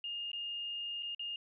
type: tone with dropouts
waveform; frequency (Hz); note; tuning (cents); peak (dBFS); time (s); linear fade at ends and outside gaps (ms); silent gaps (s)
sine; 2831; F7; +23; -37; 0.04-1.36; 2; 0.317-0.331 / 1.025-1.03 / 1.148-1.194
effects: none